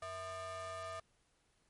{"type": "ring-modulated tone", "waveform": "square", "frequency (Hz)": 281.8, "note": "C#4", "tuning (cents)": 29, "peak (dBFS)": -40, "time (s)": [0.02, 1], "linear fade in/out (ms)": 5, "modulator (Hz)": 936, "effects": ["pink hiss -75 dBFS RMS until 1.69 s", "MP3 48 kbps"]}